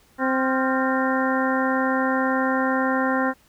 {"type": "harmonic tone with a mistuned harmonic", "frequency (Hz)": 261.8, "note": "C4", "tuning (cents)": 1, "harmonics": [1, 2, 3, 4, 5, 6, 7], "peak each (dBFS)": [-23, -26, -28, -28, -29, -31, -29], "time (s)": [0.18, 3.34], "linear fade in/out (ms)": 50, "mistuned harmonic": 5, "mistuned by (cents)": 100, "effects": ["pink hiss -58 dBFS RMS until 3.48 s"]}